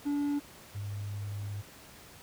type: tone pair in turn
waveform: triangle / sine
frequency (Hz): 288.1 / 101.86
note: D4 / G#2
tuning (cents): -33 / -33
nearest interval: octave + tritone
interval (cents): 1800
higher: first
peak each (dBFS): -26 / -34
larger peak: first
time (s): 0.05-0.4 / 0.74-1.62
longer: second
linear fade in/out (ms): 20
effects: pink hiss -52 dBFS RMS until 2.22 s + high-pass 60 Hz 12 dB/octave